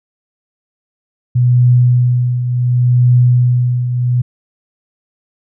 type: tone with tremolo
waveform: sine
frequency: 123.47 Hz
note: B2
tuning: in tune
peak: -5 dBFS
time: 1.35-4.22 s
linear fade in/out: 10 ms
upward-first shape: triangle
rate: 0.69 Hz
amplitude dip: 65%
effects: none